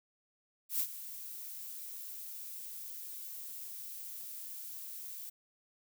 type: noise with ADSR envelope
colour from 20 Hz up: violet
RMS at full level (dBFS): -31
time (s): 0.69-5.3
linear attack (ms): 110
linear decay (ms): 66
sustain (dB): -14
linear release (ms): 11
effects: none